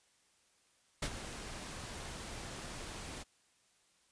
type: noise with ADSR envelope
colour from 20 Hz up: pink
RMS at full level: -34 dBFS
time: 1.02-3.24 s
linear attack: 8 ms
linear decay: 60 ms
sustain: -11 dB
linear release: 24 ms
effects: white hiss -71 dBFS RMS until 4.11 s + resampled to 22050 Hz